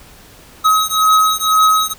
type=beating tone pair; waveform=square; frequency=1272 / 1274 Hz; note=D#6 / D#6; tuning=+38 / +41 cents; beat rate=2 Hz; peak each=-14 dBFS; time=0.64-1.94 s; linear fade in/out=20 ms; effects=pink hiss -42 dBFS RMS until 1.98 s